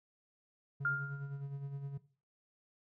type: tone with tremolo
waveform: triangle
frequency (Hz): 139.6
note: C#3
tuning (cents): +13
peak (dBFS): -35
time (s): 0.8-1.98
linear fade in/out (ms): 10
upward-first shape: sine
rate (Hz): 9.7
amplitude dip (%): 50
type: tone with exponential decay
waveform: sine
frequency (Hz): 1404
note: F6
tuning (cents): +9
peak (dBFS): -28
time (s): 0.85-1.41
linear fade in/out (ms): 2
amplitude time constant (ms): 120
effects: noise-tail reverb RT60 0.4 s tail -17 dB re dry